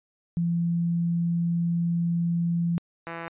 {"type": "tone pair in turn", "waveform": ["sine", "5% pulse"], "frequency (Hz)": [170.2, 167.08], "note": ["F3", "E3"], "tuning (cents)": [-44, 24], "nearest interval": "unison", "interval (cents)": 32, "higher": "first", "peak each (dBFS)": -22, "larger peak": "neither", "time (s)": [[0.37, 2.78], [3.07, 3.28]], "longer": "first", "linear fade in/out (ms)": 0, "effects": ["resampled to 8000 Hz"]}